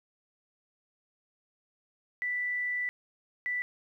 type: tone bursts at uneven times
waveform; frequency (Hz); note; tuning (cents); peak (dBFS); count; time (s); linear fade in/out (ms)
sine; 1975.5; B6; 0; -29; 2; 2.22-2.89 / 3.46-3.62; 0
effects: 11-bit